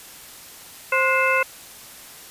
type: harmonic tone with a mistuned harmonic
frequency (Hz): 525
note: C5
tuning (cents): +6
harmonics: 1 / 2 / 3 / 4 / 5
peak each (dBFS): -23 / -23 / -23 / -23 / -23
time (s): 0.92-1.43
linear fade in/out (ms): 5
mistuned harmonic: 3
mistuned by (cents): -140
effects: white hiss -42 dBFS RMS until 2.3 s + resampled to 32000 Hz